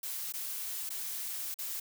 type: noise with dropouts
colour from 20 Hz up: blue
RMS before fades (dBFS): -38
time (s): 0.03-1.8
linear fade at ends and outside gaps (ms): 5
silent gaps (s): 0.324-0.337 / 0.893-0.902 / 1.543-1.587
effects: none